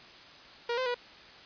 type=tone with pitch steps; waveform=sawtooth; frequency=473.9 / 515 / 487.4 Hz; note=A#4 / C5 / B4; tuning=+28 / -28 / -23 cents; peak=-25 dBFS; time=0.69-0.945 s; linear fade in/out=5 ms; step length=85 ms; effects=white hiss -51 dBFS RMS until 1.45 s + resampled to 11025 Hz